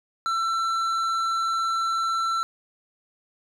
sine tone with tanh clipping, 1341 Hz, E6, 29 cents sharp, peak -24 dBFS, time 0.26-2.43 s, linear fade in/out 0 ms, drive 10 dB, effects none

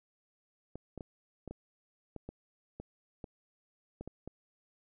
clicks, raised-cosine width 2 ms, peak -29 dBFS, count 12, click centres 0.756 / 0.977 / 1.008 / 1.477 / 1.51 / 2.163 / 2.29 / 2.8 / 3.242 / 4.01 / 4.076 / 4.276 s, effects none

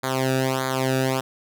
sawtooth tone with flanger, 131.4 Hz, C3, 8 cents sharp, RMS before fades -23 dBFS, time 0.03-1.21 s, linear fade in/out 10 ms, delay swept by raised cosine 0.36 to 0.96 ms, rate 1.6 Hz, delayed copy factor -0.95, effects none

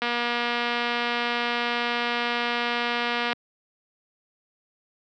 click train, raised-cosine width 0.3 ms, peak -10 dBFS, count 792, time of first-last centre 0.02-3.33 s, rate 239 Hz, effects high-pass 200 Hz 12 dB/octave + low-pass 5000 Hz 12 dB/octave

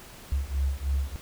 sine beating tone pair, 67 / 70.2 Hz, C2 / C#2, +42 / +22 cents, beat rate 3.2 Hz, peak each -28 dBFS, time 0.32-1.16 s, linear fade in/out 0 ms, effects pink hiss -47 dBFS RMS until 1.21 s

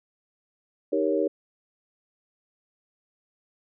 sine chord, Eb dominant seventh, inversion none, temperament equal, 311.1 / 392 / 466.2 / 554.4 Hz, Eb4 / G4 / Bb4 / Db5, 0 / 0 / 0 / 0 cents, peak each -27 dBFS, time 0.92-1.28 s, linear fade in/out 10 ms, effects none

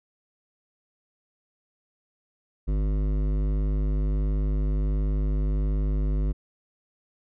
triangle tone with hard clipping, 50.7 Hz, G#1, 41 cents flat, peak -24 dBFS, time 2.67-6.33 s, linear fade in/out 20 ms, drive 18 dB, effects none

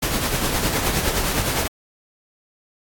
pink noise with tremolo, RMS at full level -20 dBFS, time 0.02-1.68 s, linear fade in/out 10 ms, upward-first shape triangle, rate 9.7 Hz, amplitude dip 50%, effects AAC 64 kbps

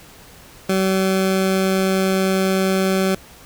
20% pulse tone, 190.3 Hz, F#3, 49 cents sharp, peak -11 dBFS, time 0.69-3.15 s, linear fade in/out 5 ms, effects pink hiss -44 dBFS RMS until 3.45 s

